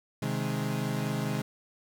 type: chord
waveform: 35% pulse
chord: Ab major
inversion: first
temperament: equal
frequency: 130.81 / 155.56 / 207.7 Hz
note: C3 / Eb3 / Ab3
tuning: 0 / 0 / 0 cents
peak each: -31 / -32 / -32 dBFS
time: 0.22-1.42 s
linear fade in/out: 5 ms
effects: none